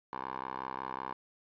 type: tone with band-pass filter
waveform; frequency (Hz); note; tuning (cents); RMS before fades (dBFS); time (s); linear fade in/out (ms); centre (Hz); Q
10% pulse; 65.41; C2; 0; -40; 0.13-1.13; 0; 1000; 3
effects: resampled to 11025 Hz + 10-bit